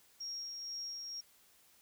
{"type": "tone with tremolo", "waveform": "sine", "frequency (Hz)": 5588, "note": "F8", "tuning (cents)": 0, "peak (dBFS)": -39, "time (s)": [0.2, 1.21], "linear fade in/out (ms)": 10, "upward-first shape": "sine", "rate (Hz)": 2.1, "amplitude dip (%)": 30, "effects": ["white hiss -66 dBFS RMS until 1.81 s"]}